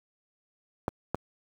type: clicks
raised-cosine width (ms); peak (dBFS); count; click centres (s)
1; -13; 2; 0.881 / 1.146
effects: high-pass 60 Hz 12 dB/octave + 8-bit